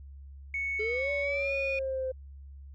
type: tone with pitch glide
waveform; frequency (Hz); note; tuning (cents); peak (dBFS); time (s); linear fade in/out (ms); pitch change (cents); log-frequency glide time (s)
sine; 2215 to 2458; C#7 to D#7; -2 to -22; -29; 0.54-1.79; 2; +180; 1.21-1.53
type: linear two-way sweep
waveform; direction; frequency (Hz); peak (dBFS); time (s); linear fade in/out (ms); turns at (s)
sine; up then down; 415.3 to 575 to 517; -29; 0.79-2.12; 10; 1.11
effects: tanh soft clip ceiling -23 dBFS + added 69 Hz sine -44 dBFS peak until 2.74 s